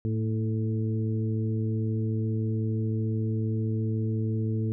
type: harmonic tone with a mistuned harmonic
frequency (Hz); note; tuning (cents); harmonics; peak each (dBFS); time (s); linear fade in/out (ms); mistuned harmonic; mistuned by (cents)
109.7; A2; -5; 1 / 2 / 3 / 4; -26 / -32 / -36 / -38; 0.05-4.72; 0; 2; +30
effects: none